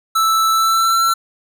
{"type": "tone with pitch glide", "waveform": "square", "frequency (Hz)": [1318.5, 1349.3], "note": ["E6", "E6"], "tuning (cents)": [0, 40], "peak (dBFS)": -13, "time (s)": [0.15, 1.14], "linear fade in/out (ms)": 10, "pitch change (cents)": 40, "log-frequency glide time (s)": [0.51, 1.01], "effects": []}